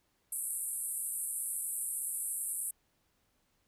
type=band-pass noise; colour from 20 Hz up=white; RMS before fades=-37 dBFS; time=0.32-2.71 s; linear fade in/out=5 ms; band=8200 to 12000 Hz; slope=96 dB/octave; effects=pink hiss -75 dBFS RMS until 3.67 s